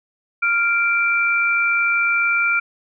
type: tone pair together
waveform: sine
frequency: 1395.3 / 2349 Hz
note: F6 / D7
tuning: -2 / 0 cents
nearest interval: major sixth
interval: 902 cents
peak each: -18 dBFS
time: 0.42-2.6 s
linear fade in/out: 10 ms
effects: none